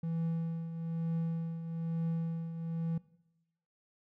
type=tone with tremolo; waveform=triangle; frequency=165.1 Hz; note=E3; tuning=3 cents sharp; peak=-28 dBFS; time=0.03-2.98 s; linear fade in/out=5 ms; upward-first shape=triangle; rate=1.1 Hz; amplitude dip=65%; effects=noise-tail reverb RT60 0.9 s tail -20 dB re dry